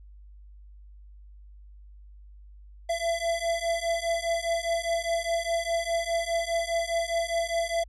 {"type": "beating tone pair", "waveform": "square", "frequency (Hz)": [670, 674.9], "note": ["E5", "E5"], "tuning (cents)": [28, 41], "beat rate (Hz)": 4.9, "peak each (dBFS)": [-30, -29], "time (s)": [2.89, 7.84], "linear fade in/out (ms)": 10, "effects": ["added 50 Hz sine -46 dBFS peak until 7.88 s", "resampled to 24000 Hz"]}